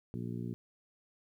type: harmonic tone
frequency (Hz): 59.3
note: A#1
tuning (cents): +30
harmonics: 2 / 3 / 4 / 5 / 6 / 7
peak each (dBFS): -40 / -41 / -42 / -49 / -47 / -52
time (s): 0.14-0.54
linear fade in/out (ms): 0
effects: 12-bit